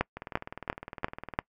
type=two click trains; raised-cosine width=0.5 ms; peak=-23 / -10 dBFS; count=25 / 5; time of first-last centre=0.17-1.388 / 0.01-1.389 s; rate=19.7 / 2.9 Hz; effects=noise-tail reverb RT60 0.1 s tail -25 dB re dry